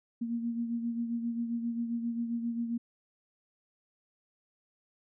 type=beating tone pair; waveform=sine; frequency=233.1 / 240.6 Hz; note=A#3 / B3; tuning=0 / -45 cents; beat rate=7.5 Hz; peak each=-31 / -40 dBFS; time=0.21-2.78 s; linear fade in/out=10 ms; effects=none